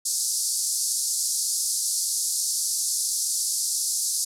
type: band-pass noise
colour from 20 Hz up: white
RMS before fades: -26 dBFS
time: 0.05-4.25 s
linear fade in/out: 10 ms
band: 4600 to 11000 Hz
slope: 48 dB/octave
effects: none